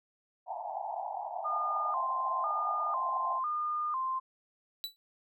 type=band-pass noise; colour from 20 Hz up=pink; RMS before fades=-38 dBFS; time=0.46-3.41 s; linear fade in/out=50 ms; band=660 to 920 Hz; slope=96 dB/octave
type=tone with vibrato; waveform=sine; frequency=1127 Hz; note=C#6; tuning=28 cents sharp; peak=-30 dBFS; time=1.44-4.2 s; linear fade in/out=20 ms; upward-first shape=square; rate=1 Hz; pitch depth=130 cents each way
type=tone with exponential decay; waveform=45% pulse; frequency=3951 Hz; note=B7; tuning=in tune; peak=-31 dBFS; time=4.84-4.96 s; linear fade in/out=0 ms; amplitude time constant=24 ms
effects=none